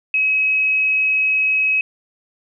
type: tone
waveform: sine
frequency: 2554 Hz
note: D#7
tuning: 45 cents sharp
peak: -14 dBFS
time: 0.14-1.81 s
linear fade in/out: 2 ms
effects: none